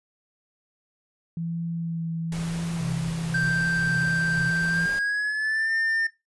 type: tone with vibrato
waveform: sine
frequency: 166.3 Hz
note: E3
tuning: 16 cents sharp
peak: -27 dBFS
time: 1.37-4.86 s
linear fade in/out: 2 ms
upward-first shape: sine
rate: 0.95 Hz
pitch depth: 17 cents each way
type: noise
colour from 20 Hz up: pink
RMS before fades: -38 dBFS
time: 2.32-4.99 s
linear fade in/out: 2 ms
type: tone with tremolo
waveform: sine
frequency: 131.9 Hz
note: C3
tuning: 14 cents sharp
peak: -27 dBFS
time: 2.79-4.51 s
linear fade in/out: 20 ms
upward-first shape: triangle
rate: 1.9 Hz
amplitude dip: 80%
type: tone with pitch glide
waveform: triangle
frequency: 1568 to 1801.2 Hz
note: G6 to A6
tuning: 0 to +40 cents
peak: -21 dBFS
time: 3.34-6.07 s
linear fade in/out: 5 ms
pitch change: +240 cents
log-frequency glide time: 4.68-5.72 s
effects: noise-tail reverb RT60 0.2 s tail -17 dB re dry + resampled to 24000 Hz